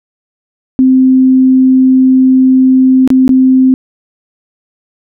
sine tone with dropouts, 260 Hz, C4, 11 cents flat, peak -3 dBFS, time 0.79-3.74 s, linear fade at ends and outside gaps 0 ms, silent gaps 3.076-3.103 / 3.279-3.292 s, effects none

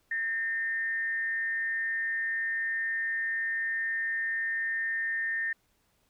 sine tone with frequency modulation, 1821 Hz, A#6, 41 cents flat, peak -28 dBFS, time 0.11-5.53 s, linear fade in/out 5 ms, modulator 216 Hz, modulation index 0.31, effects pink hiss -71 dBFS RMS until 6.09 s

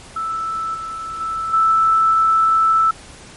sine tone with level steps, 1318.5 Hz, E6, in tune, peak -20 / -25 / -20 / -11 dBFS, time 0.16-2.91 s, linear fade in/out 5 ms, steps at 0.74 / 1.2 / 1.53 s, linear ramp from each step 10 ms, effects pink hiss -40 dBFS RMS until 3.36 s + MP3 48 kbps

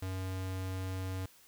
square tone, 93.9 Hz, F#2, 26 cents sharp, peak -36 dBFS, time 0.02-1.26 s, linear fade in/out 5 ms, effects white hiss -61 dBFS RMS until 1.47 s

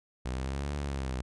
sawtooth linear two-way sweep, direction up then down, 61.9 to 72.9 to 62.4 Hz, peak -28 dBFS, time 0.25-1.22 s, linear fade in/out 10 ms, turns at 0.75 s, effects resampled to 22050 Hz

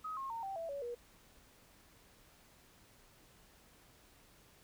sine tone with pitch steps, 1265 / 1076.1 / 915.4 / 778.7 / 662.4 / 563.5 / 479.3 Hz, D#6 / C6 / A#5 / G5 / E5 / C#5 / A#4, +28 / +48 / -32 / -12 / +8 / +28 / +48 cents, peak -39 dBFS, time 0.04-0.95 s, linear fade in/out 10 ms, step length 130 ms, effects pink hiss -64 dBFS RMS until 4.63 s

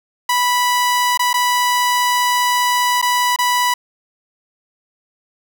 sawtooth tone with dropouts, 985 Hz, B5, 5 cents flat, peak -10 dBFS, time 0.29-3.74 s, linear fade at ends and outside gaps 5 ms, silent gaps 1.175-1.193 / 1.331-1.34 / 3.016-3.025 / 3.362-3.387 s, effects none

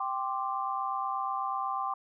sine chord, G suspended fourth, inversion none, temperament equal, 784 / 1046.5 / 1174.7 Hz, G5 / C6 / D6, 0 / 0 / 0 cents, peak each -34 dBFS, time 0-1.94 s, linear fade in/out 5 ms, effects none

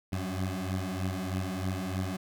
20% pulse beating tone pair, 92 / 95.2 Hz, F#2 / F#2, -9 / +50 cents, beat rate 3.2 Hz, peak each -29 dBFS, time 0.12-2.17 s, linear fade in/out 10 ms, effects none

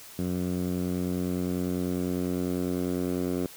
10% pulse tone with band-pass filter sweep, 90 Hz, F#2, 47 cents flat, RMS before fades -29 dBFS, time 0.19-3.46 s, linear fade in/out 0 ms, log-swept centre 180 to 290 Hz, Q 1.2, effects white hiss -47 dBFS RMS until 3.56 s

